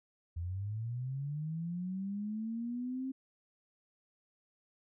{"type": "linear sweep", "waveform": "sine", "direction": "up", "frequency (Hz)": [81.9, 267.1], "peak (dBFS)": -35, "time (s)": [0.36, 3.12], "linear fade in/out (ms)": 10, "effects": []}